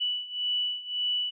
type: beating tone pair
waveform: sine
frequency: 2960 / 2961.8 Hz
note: F#7 / F#7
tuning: 0 / +1 cents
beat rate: 1.8 Hz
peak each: -32 / -29 dBFS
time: 0-1.31 s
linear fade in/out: 20 ms
effects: none